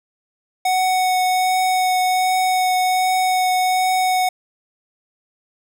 square tone with vibrato, 741 Hz, F#5, 2 cents sharp, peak -16 dBFS, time 0.65-4.29 s, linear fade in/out 5 ms, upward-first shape triangle, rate 1.3 Hz, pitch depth 10 cents each way, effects none

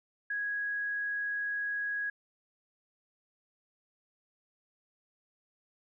sine tone, 1659 Hz, G#6, 2 cents flat, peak -31 dBFS, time 0.3-2.1 s, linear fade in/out 5 ms, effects none

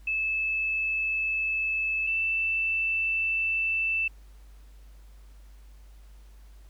sine tone pair in turn, 2614 / 2654 Hz, E7 / E7, -15 / +11 cents, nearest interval unison, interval 26 cents, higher second, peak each -25 / -24 dBFS, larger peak second, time 0.07-2.07 / 2.07-4.08 s, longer second, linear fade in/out 5 ms, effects added 50 Hz sine -47 dBFS peak until 6.69 s + pink hiss -63 dBFS RMS until 6.69 s

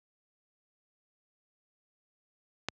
click, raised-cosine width 0.2 ms, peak -13 dBFS, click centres 2.686 s, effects high-pass 80 Hz 12 dB/octave + low-pass 7000 Hz 12 dB/octave

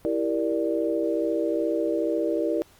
sine chord, E half-diminished seventh, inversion none, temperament equal, 329.6 / 392 / 466.2 / 587.3 Hz, E4 / G4 / Bb4 / D5, 0 / 0 / 0 / 0 cents, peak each -26 / -31 / -28 / -28 dBFS, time 0.05-2.62 s, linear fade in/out 0 ms, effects pink hiss -56 dBFS RMS until 2.79 s + Opus 32 kbps

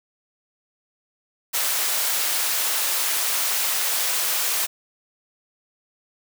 white high-pass noise, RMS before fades -23 dBFS, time 1.53-4.67 s, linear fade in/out 20 ms, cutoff 590 Hz, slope 12 dB/octave, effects none

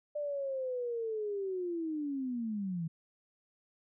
sine linear sweep, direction down, 596 to 157.8 Hz, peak -33 dBFS, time 0.15-2.88 s, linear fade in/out 10 ms, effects none

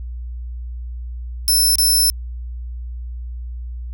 15% pulse tone with dropouts, 5310 Hz, E8, 12 cents sharp, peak -7 dBFS, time 1.48-2.1 s, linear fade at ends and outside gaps 0 ms, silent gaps 1.755-1.784 s, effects added 60 Hz sine -26 dBFS peak until 3.93 s

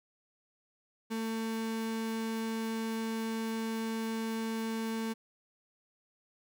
35% pulse tone, 224.1 Hz, A3, 32 cents sharp, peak -31 dBFS, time 1.1-5.14 s, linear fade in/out 20 ms, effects none

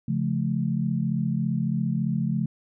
sine chord, Db augmented, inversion none, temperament just, 138.59 / 173.24 / 216.5 Hz, Db3 / F3 / A3, 0 / -14 / -28 cents, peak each -27 dBFS, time 0.08-2.46 s, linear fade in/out 5 ms, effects none

